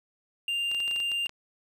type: tone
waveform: triangle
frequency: 2794 Hz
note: F7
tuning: in tune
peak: -25 dBFS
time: 0.48-1.27 s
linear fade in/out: 2 ms
type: clicks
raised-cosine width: 0.2 ms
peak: -25 dBFS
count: 10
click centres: 0.715 / 0.747 / 0.803 / 0.879 / 0.912 / 0.962 / 1.002 / 1.117 / 1.261 / 1.294 s
effects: none